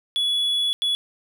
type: tone bursts at uneven times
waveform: triangle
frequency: 3396 Hz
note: G#7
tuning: 38 cents sharp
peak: -18 dBFS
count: 2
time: 0.16-0.73 / 0.82-0.95 s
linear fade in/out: 0 ms
effects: none